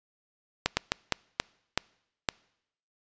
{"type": "slowing click train", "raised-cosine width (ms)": 0.2, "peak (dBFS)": -6, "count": 7, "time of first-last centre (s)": [0.66, 2.288], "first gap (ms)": 110, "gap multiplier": 1.36, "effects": ["noise-tail reverb RT60 0.8 s tail -26 dB re dry", "resampled to 16000 Hz"]}